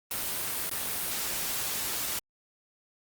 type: noise with dropouts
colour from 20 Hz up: white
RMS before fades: -32 dBFS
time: 0.11-2.19 s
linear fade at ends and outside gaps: 2 ms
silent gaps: 0.696-0.712 s
effects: Opus 32 kbps